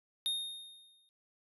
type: tone with exponential decay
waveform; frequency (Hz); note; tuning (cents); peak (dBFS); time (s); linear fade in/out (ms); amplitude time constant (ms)
square; 3692; A#7; -17; -30; 0.26-1.09; 0; 180
effects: resampled to 32000 Hz